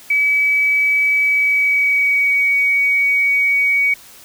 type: tone with pitch glide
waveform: sine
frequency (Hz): 2285 to 2252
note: D7 to C#7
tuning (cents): -48 to +27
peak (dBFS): -12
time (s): 0.1-3.94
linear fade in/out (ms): 5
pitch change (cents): -25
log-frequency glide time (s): 1.22-2.47
effects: white hiss -42 dBFS RMS until 4.24 s